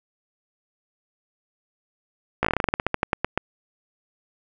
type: slowing click train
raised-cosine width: 0.5 ms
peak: -5 dBFS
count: 18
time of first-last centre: 2.43-3.376 s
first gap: 16 ms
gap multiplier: 1.14
effects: none